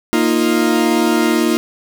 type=chord; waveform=40% pulse; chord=Bb suspended fourth; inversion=none; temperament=equal; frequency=233.1 / 311.1 / 349.2 Hz; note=Bb3 / Eb4 / F4; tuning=0 / 0 / 0 cents; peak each=-16 dBFS; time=0.13-1.57 s; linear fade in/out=0 ms; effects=none